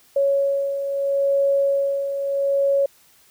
sine beating tone pair, 555 / 555.76 Hz, C#5 / C#5, +2 / +4 cents, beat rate 0.76 Hz, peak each -26 / -18 dBFS, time 0.16-2.86 s, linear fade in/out 5 ms, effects white hiss -55 dBFS RMS until 3.3 s

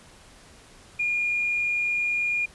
triangle tone with tanh clipping, 2423 Hz, D#7, 47 cents flat, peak -22 dBFS, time 0.99-2.46 s, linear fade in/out 10 ms, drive 1 dB, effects pink hiss -51 dBFS RMS until 2.54 s + resampled to 24000 Hz

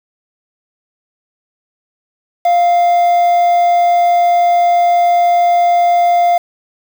triangle tone with quantisation, 698.5 Hz, F5, in tune, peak -6 dBFS, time 2.45-6.38 s, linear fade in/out 5 ms, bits 5, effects none

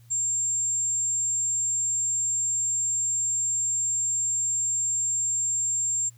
sine tone, 7400 Hz, A#8, 14 cents flat, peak -23 dBFS, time 0.1-6.1 s, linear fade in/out 20 ms, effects added 117 Hz sine -50 dBFS peak until 6.17 s + white hiss -63 dBFS RMS until 6.17 s

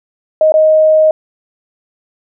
sine tone with dropouts, 625 Hz, D#5, 8 cents sharp, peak -5 dBFS, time 0.41-1.11 s, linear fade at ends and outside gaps 2 ms, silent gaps 0.521-0.54 s, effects none

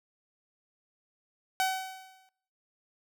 sawtooth tone with exponential decay, 757 Hz, F#5, 39 cents sharp, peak -20 dBFS, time 1.6-2.29 s, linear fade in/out 0 ms, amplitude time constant 150 ms, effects noise-tail reverb RT60 0.8 s tail -23 dB re dry

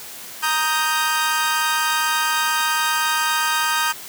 sawtooth chord, Eb major, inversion second, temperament equal, 932.3 / 1244.5 / 1568 Hz, Bb5 / Eb6 / G6, 0 / 0 / 0 cents, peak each -19 dBFS, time 0.42-3.93 s, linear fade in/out 20 ms, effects white hiss -36 dBFS RMS until 4.08 s + high-pass 100 Hz 12 dB/octave

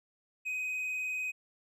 triangle tone with vibrato, 2511 Hz, D#7, 15 cents sharp, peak -31 dBFS, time 0.45-1.32 s, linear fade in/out 20 ms, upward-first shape sine, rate 20 Hz, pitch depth 18 cents each way, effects none

